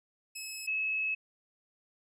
15% pulse / sine tone pair in turn, 2583 / 2583 Hz, E7 / E7, -36 / -36 cents, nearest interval unison, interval 0 cents, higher neither, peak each -32 / -29 dBFS, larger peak second, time 0.35-0.67 / 0.67-1.15 s, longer second, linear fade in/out 10 ms, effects none

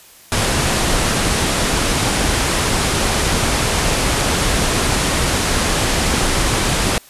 pink low-pass noise, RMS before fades -17 dBFS, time 0.32-6.98 s, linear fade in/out 0 ms, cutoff 11000 Hz, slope 48 dB/octave, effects white hiss -44 dBFS RMS until 7.09 s + resampled to 32000 Hz

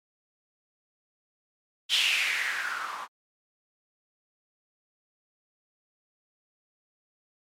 violet noise with low-pass filter sweep, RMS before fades -28 dBFS, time 1.89-3.08 s, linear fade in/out 50 ms, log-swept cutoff 3300 to 1000 Hz, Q 5, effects MP3 96 kbps

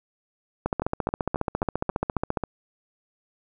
two click trains, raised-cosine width 1 ms, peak -10 / -13 dBFS, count 26 / 7, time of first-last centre 0.66-2.372 / 0.82-2.437 s, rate 14.6 / 3.71 Hz, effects none

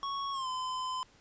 square tone with pitch glide, 1108.7 to 1022.6 Hz, C#6 to C6, 0 to -40 cents, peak -34 dBFS, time 0.03-1.03 s, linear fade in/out 0 ms, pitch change -140 cents, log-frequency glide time 0.32-0.48 s, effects pink hiss -62 dBFS RMS until 1.2 s + resampled to 16000 Hz

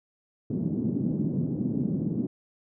white band-pass noise, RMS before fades -28 dBFS, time 0.5-2.27 s, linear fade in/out 5 ms, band 140 to 260 Hz, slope 24 dB/octave, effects none

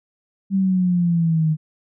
sine exponential sweep, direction down, 196 to 153.9 Hz, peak -15 dBFS, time 0.5-1.57 s, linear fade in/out 50 ms, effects none

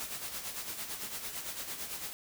white noise with tremolo, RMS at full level -38 dBFS, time 0-2.13 s, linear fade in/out 0 ms, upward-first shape sine, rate 8.9 Hz, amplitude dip 55%, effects none

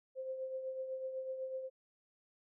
sine tone with tremolo, 523.3 Hz, C5, in tune, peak -36 dBFS, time 0.15-1.7 s, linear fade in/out 50 ms, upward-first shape triangle, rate 8 Hz, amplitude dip 55%, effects none

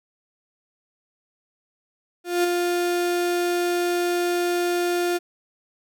35% pulse tone with ADSR envelope, 351.1 Hz, F4, 9 cents sharp, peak -15 dBFS, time 2.24-5.19 s, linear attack 200 ms, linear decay 10 ms, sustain -4 dB, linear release 27 ms, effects none

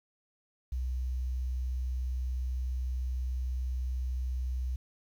sine tone with quantisation, 63.1 Hz, B1, 38 cents sharp, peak -30 dBFS, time 0.72-4.76 s, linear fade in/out 5 ms, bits 10, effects none

